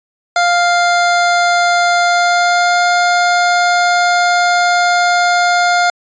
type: tone with pitch glide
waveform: 25% pulse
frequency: 700 to 705.7 Hz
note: F5 to F5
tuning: +4 to +18 cents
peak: -6 dBFS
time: 0.36-5.9 s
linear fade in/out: 2 ms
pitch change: +14 cents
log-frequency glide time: 2.03-2.84 s
effects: resampled to 16000 Hz